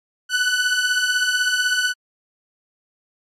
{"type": "beating tone pair", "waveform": "sawtooth", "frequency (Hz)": [1480, 1496], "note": ["F#6", "F#6"], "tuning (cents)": [0, 19], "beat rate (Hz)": 16, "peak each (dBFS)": [-19, -15], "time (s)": [0.29, 1.94], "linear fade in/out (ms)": 50, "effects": ["low-pass 9000 Hz 12 dB/octave", "MP3 64 kbps"]}